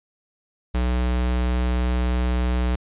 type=tone; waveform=square; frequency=61.6 Hz; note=B1; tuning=4 cents flat; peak=-20 dBFS; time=0.74-2.76 s; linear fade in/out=10 ms; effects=resampled to 8000 Hz + 10-bit